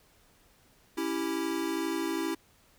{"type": "chord", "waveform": "square", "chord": "C# diminished", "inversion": "none", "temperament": "equal", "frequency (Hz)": [277.2, 329.6, 392], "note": ["C#4", "E4", "G4"], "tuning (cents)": [0, 0, 0], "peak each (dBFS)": [-37, -32, -37], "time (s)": [0.97, 2.35], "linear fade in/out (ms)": 10, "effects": ["pink hiss -63 dBFS RMS until 2.78 s"]}